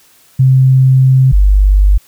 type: tone pair in turn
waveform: sine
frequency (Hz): 131.3 / 49.28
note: C3 / G1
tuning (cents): +6 / +10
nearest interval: octave + perfect fourth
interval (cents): 1696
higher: first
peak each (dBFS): -4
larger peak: neither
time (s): 0.39-1.32 / 1.32-1.98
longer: first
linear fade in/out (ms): 10
effects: white hiss -47 dBFS RMS until 2.07 s